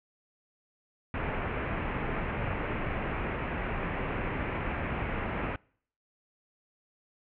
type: low-pass noise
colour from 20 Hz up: pink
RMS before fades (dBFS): -33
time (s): 1.14-5.56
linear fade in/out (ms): 2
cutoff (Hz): 2600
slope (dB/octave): 48
effects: noise-tail reverb RT60 0.6 s tail -26 dB re dry